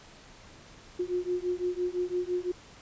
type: beating tone pair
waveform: sine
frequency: 355.5 / 361.4 Hz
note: F4 / F#4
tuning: +31 / -41 cents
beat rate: 5.9 Hz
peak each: -31 dBFS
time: 0.99-2.52 s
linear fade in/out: 10 ms
effects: pink hiss -52 dBFS RMS until 2.81 s + resampled to 16000 Hz